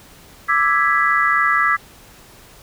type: chord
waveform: sine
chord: E dominant seventh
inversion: third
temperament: equal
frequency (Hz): 1174.7 / 1318.5 / 1661.2 / 1975.5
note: D6 / E6 / G#6 / B6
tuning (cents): 0 / 0 / 0 / 0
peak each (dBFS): -19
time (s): 0.48-1.77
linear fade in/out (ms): 20
effects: pink hiss -45 dBFS RMS until 2.62 s